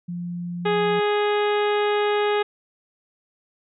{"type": "tone", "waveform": "sine", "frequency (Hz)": 174.61, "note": "F3", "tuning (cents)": 0, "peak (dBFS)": -27, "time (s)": [0.08, 1], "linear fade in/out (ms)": 10}
{"type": "harmonic tone", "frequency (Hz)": 415.3, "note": "G#4", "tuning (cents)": 0, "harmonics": [1, 2, 3, 4, 5, 6, 7, 8, 9], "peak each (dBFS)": [-20, -26, -30, -32, -34, -36, -37, -38, -39], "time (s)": [0.65, 2.43], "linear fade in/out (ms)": 10}
{"effects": []}